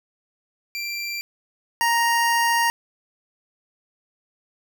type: tone pair in turn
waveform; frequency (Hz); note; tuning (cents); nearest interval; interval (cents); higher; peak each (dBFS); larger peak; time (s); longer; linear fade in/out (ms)
25% pulse; 2359 / 934.1; D7 / A#5; +7 / +3; octave + major third; 1604; first; -23 / -14; second; 0.75-1.21 / 1.81-2.7; second; 0
effects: none